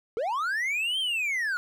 triangle linear two-way sweep, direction up then down, 415.3 to 3203 to 1401 Hz, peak -24 dBFS, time 0.17-1.57 s, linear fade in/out 0 ms, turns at 0.99 s, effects none

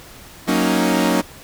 sawtooth chord, D# minor seventh, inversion first, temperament equal, 185 / 233.1 / 277.2 / 311.1 Hz, F#3 / A#3 / C#4 / D#4, 0 / 0 / 0 / 0 cents, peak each -17 dBFS, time 0.47-1.22 s, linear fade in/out 20 ms, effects pink hiss -41 dBFS RMS until 1.43 s

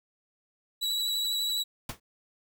40% pulse tone with vibrato, 3917 Hz, B7, 15 cents flat, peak -26 dBFS, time 0.81-1.64 s, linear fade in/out 20 ms, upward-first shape triangle, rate 12 Hz, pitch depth 18 cents each way
pink noise with exponential decay, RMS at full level -31 dBFS, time 1.89-2 s, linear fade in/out 5 ms, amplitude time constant 23 ms
effects none

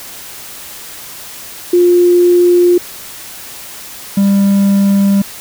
sine / triangle tone pair in turn, 352.7 / 198.43 Hz, F4 / G3, +17 / +21 cents, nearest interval minor seventh, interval 996 cents, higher first, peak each -5 dBFS, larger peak neither, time 1.73-2.78 / 4.17-5.22 s, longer neither, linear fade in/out 5 ms, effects white hiss -30 dBFS RMS until 5.4 s

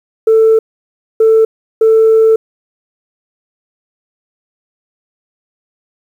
sine tone bursts at uneven times, 444.1 Hz, A4, 16 cents sharp, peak -3 dBFS, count 3, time 0.27-0.59 / 1.2-1.45 / 1.81-2.36 s, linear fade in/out 5 ms, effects tanh soft clip ceiling -2 dBFS + 7-bit

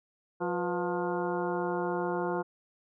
harmonic tone with a mistuned harmonic, 177.3 Hz, F3, 26 cents sharp, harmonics 1 / 2 / 3 / 4 / 5 / 6 / 7 / 8, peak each -37 / -32 / -36 / -38 / -37 / -40 / -47 / -41 dBFS, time 0.4-2.43 s, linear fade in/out 20 ms, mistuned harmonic 3, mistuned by -100 cents, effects none

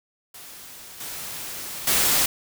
white noise with level steps, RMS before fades -42 / -34 / -20 dBFS, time 0.34-2.26 s, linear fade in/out 5 ms, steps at 1 / 1.87 s, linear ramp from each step 5 ms, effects none

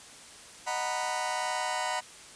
sawtooth chord, B major seventh, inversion first, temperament just, 617.4 / 740.8 / 926 / 987.8 Hz, D#5 / F#5 / A#5 / B5, -14 / +2 / -12 / 0 cents, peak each -34 / -30 / -32 / -30 dBFS, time 0.66-2.01 s, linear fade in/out 20 ms, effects white hiss -49 dBFS RMS until 2.35 s + resampled to 22050 Hz

